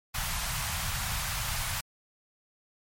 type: band-stop noise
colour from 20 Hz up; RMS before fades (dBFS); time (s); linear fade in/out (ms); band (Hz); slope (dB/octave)
pink; -32; 0.14-1.81; 10; 150 to 790; 24
effects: MP3 64 kbps